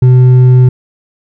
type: tone with hard clipping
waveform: sine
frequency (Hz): 126.5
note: B2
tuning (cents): +42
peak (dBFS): -3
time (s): 0.02-0.69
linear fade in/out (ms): 5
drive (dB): 4
effects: none